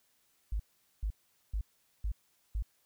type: tone bursts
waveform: sine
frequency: 51.91 Hz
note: G#1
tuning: in tune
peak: -30 dBFS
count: 5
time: 0.52-2.625 s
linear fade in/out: 5 ms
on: 77 ms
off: 430 ms
effects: white hiss -72 dBFS RMS until 2.85 s